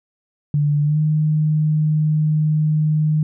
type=tone with pitch glide; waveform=sine; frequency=146.83 to 153.69 Hz; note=D3 to D#3; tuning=0 to -21 cents; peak=-14 dBFS; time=0.54-3.23 s; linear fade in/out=2 ms; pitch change=+79 cents; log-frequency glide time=0.83-0.99 s; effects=none